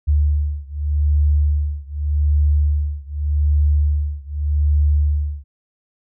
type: beating tone pair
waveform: sine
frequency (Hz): 73.42 / 74.26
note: D2 / D2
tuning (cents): 0 / +20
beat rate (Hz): 0.84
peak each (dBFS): -17 / -18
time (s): 0.07-5.44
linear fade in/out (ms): 20
effects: none